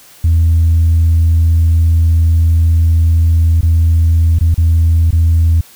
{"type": "tone with dropouts", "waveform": "sine", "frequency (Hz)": 82.41, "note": "E2", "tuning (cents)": 0, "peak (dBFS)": -5, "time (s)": [0.24, 5.61], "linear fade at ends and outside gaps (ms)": 5, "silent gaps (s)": [[3.61, 3.629], [4.388, 4.409], [4.544, 4.578], [5.108, 5.127]], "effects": ["tanh soft clip ceiling -4 dBFS", "white hiss -41 dBFS RMS until 5.75 s"]}